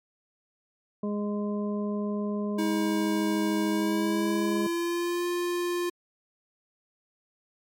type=harmonic tone; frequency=206.8 Hz; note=G#3; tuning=7 cents flat; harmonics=1 / 2 / 3 / 5; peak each=-28 / -34 / -38 / -42 dBFS; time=1.03-4.67 s; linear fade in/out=5 ms
type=tone with pitch glide; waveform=square; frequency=320 to 351 Hz; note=D#4 to F4; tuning=+49 to +9 cents; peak=-27 dBFS; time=2.58-5.9 s; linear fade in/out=10 ms; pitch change=+160 cents; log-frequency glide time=3.7-5.27 s
effects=MP3 96 kbps

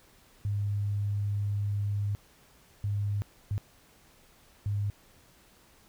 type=tone bursts at uneven times; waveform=sine; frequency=102 Hz; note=G#2; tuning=31 cents flat; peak=-27 dBFS; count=4; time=0.45-2.15 / 2.84-3.22 / 3.51-3.58 / 4.66-4.9 s; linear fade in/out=0 ms; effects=pink hiss -60 dBFS RMS until 5.88 s

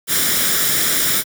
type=noise with comb filter; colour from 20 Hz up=white; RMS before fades=-17 dBFS; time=0.07-1.24 s; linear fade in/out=50 ms; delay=0.56 ms; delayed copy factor=+0.6; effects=high-pass 100 Hz 12 dB/octave

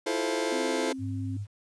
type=chord; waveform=sawtooth; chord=F major seventh; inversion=third; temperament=just; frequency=327.4 / 349.2 / 436.5 / 523.8 Hz; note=E4 / F4 / A4 / C5; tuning=-12 / 0 / -14 / +2 cents; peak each=-28 / -30 / -27 / -28 dBFS; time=0.06-0.93 s; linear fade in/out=10 ms
type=tone with pitch glide; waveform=sine; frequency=261.6 to 264.3 Hz; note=C4 to C4; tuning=0 to +18 cents; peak=-34 dBFS; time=0.52-1.37 s; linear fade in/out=5 ms; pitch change=+18 cents; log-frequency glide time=0.71-0.94 s
type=tone; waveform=sine; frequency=102.1 Hz; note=G#2; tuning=29 cents flat; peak=-31 dBFS; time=0.98-1.47 s; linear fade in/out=50 ms
effects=resampled to 22050 Hz + 10-bit

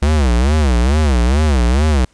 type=tone with vibrato; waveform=square; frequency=67.8 Hz; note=C#2; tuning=38 cents flat; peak=-11 dBFS; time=0.02-2.05 s; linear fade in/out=5 ms; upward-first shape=sine; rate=2.3 Hz; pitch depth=250 cents each way; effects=pink hiss -55 dBFS RMS until 2.13 s + resampled to 22050 Hz

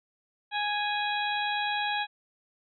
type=harmonic tone with a mistuned harmonic; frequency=830.6 Hz; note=G#5; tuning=in tune; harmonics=1 / 2 / 3 / 4 / 5; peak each=-30 / -33 / -35 / -36 / -37 dBFS; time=0.51-2.07 s; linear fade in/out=50 ms; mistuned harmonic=5; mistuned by=-110 cents; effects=none

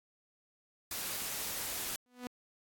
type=noise; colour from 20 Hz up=white; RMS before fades=-38 dBFS; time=0.91-1.96 s; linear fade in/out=2 ms
type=tone with exponential growth; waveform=sawtooth; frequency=247.6 Hz; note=B3; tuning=5 cents sharp; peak=-32 dBFS; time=2.06-2.27 s; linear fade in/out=0 ms; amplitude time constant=44 ms
effects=AAC 64 kbps

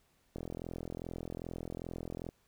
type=click train; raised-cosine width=2 ms; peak=-27 dBFS; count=83; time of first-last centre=0.36-2.289 s; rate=42.5 Hz; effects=pink hiss -72 dBFS RMS until 2.47 s

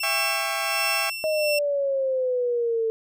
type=tone with tremolo; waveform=25% pulse; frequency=2700 Hz; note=E7; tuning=41 cents sharp; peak=-19 dBFS; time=0-1.59 s; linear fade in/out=5 ms; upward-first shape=sine; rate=1.4 Hz; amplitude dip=65%
type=chord; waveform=20% pulse; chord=C# diminished; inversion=first; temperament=just; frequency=665.2 / 798.3 / 1108.7 Hz; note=E5 / G5 / C#6; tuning=+16 / +31 / 0 cents; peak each=-25 dBFS; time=0.03-1.1 s; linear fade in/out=5 ms
type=exponential sweep; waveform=sine; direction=down; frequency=630 to 444.7 Hz; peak=-21 dBFS; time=1.24-2.9 s; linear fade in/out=0 ms
effects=none

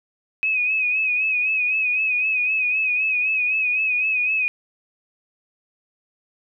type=tone with vibrato; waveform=sine; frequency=2528 Hz; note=D#7; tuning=27 cents sharp; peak=-18 dBFS; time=0.43-4.48 s; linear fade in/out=0 ms; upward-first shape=sine; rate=3.9 Hz; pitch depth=56 cents each way; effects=none

